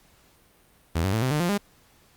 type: tone with pitch steps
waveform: sawtooth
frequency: 82.41 / 95.76 / 111.28 / 129.32 / 150.27 / 174.62 / 202.9 Hz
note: E2 / G2 / A2 / C3 / D3 / F3 / G#3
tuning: 0 / -40 / +20 / -20 / +40 / 0 / -40 cents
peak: -18 dBFS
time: 0.95-1.58 s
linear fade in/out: 10 ms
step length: 90 ms
effects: pink hiss -59 dBFS RMS until 2.16 s + Opus 48 kbps